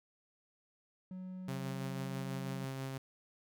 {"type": "tone", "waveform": "triangle", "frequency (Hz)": 185, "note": "F#3", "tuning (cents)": 0, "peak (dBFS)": -40, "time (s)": [1.11, 2.65], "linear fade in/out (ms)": 2}
{"type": "tone with tremolo", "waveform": "sawtooth", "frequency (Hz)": 133.8, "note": "C3", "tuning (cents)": 39, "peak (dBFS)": -34, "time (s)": [1.48, 2.98], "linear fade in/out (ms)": 5, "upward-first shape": "sine", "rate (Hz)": 6.1, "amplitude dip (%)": 25}
{"effects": []}